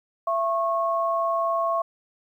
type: tone pair together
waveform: sine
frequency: 670 / 1094.2 Hz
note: E5 / C#6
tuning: +28 / -23 cents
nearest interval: minor sixth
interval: 849 cents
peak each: -24 dBFS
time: 0.27-1.82 s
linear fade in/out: 5 ms
effects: 10-bit